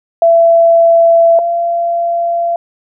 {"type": "tone pair in turn", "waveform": "sine", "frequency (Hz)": [670, 683.7], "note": ["E5", "F5"], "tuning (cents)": [28, -37], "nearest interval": "unison", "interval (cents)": 35, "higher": "second", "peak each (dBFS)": [-4, -11], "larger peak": "first", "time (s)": [[0.22, 1.39], [1.39, 2.56]], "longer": "neither", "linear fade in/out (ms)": 2, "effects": []}